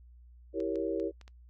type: chord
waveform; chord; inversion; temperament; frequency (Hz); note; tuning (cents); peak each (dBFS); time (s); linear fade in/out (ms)
sine; E diminished seventh; none; equal; 329.6 / 392 / 466.2 / 554.4; E4 / G4 / Bb4 / Db5; 0 / 0 / 0 / 0; -34 / -35 / -35 / -37; 0.53-1.12; 50
type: clicks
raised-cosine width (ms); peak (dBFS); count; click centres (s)
0.2; -35; 5; 0.603 / 0.757 / 0.999 / 1.213 / 1.279
effects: noise-tail reverb RT60 0.1 s tail -23 dB re dry + added 60 Hz sine -52 dBFS peak until 1.49 s